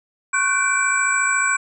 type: tone cluster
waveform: sine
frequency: 1100 / 1480 / 1534 / 2332 / 7800 Hz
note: C#6 / F#6 / G6 / D7 / B8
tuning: -14 / 0 / -38 / -13 / -23 cents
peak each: -23 dBFS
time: 0.33-1.57 s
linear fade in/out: 10 ms
effects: none